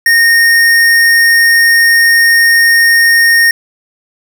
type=tone with hard clipping; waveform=sine; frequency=1846 Hz; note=A#6; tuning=17 cents flat; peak=-6 dBFS; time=0.06-3.51 s; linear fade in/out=2 ms; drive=16 dB; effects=none